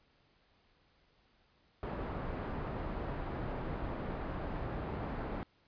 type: low-pass noise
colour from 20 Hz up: pink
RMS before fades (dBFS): -39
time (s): 1.83-5.43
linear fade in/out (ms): 0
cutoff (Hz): 1200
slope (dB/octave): 12
effects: pink hiss -70 dBFS RMS until 5.67 s + resampled to 11025 Hz